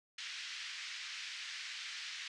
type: band-pass noise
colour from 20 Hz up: pink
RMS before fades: -45 dBFS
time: 0.18-2.28 s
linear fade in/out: 5 ms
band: 1800 to 5500 Hz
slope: 24 dB/octave
effects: resampled to 22050 Hz